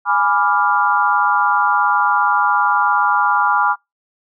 sine chord, G# diminished seventh, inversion none, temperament equal with one note detuned, 830.6 / 987.8 / 1178.1 / 1396.9 Hz, G#5 / B5 / D6 / F6, 0 / 0 / +5 / 0 cents, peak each -18 dBFS, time 0.05-3.76 s, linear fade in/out 50 ms, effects noise-tail reverb RT60 0.2 s tail -26 dB re dry

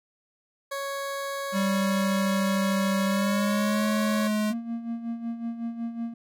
20% pulse tone, 554.4 Hz, C#5, in tune, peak -25 dBFS, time 0.71-4.28 s, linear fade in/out 10 ms
square tone with pitch glide, 196 to 212.5 Hz, G3 to G#3, 0 to +40 cents, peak -24 dBFS, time 1.52-4.54 s, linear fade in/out 50 ms, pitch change +140 cents, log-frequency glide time 3.05-3.87 s
triangle tone with tremolo, 232 Hz, A#3, 8 cents flat, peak -25 dBFS, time 4.5-6.14 s, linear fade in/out 5 ms, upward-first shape sine, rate 5.4 Hz, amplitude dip 65%
effects none

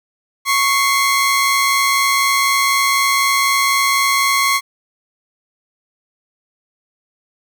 sawtooth tone pair together, 1104 / 2084 Hz, C#6 / C7, -7 / -7 cents, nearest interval major seventh, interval 1100 cents, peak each -11 / -14 dBFS, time 0.45-4.61 s, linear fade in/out 50 ms, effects none

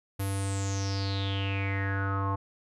square tone with low-pass filter sweep, 98 Hz, G2, in tune, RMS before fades -30 dBFS, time 0.19-2.36 s, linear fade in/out 10 ms, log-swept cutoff 12000 to 1000 Hz, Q 8, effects none

